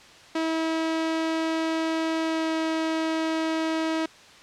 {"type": "tone with pitch glide", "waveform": "sawtooth", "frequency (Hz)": [322.9, 320.9], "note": ["E4", "E4"], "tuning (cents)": [-36, -46], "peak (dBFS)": -20, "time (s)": [0.35, 4.06], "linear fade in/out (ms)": 5, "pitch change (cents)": -10, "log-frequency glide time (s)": [2.22, 2.51], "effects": ["white hiss -49 dBFS RMS until 4.42 s", "low-pass 5000 Hz 12 dB/octave"]}